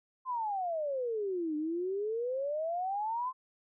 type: exponential two-way sweep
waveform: sine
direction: down then up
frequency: 1052 to 297.8 to 1052 Hz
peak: -31 dBFS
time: 0.25-3.33 s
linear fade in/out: 50 ms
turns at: 1.56 s
effects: none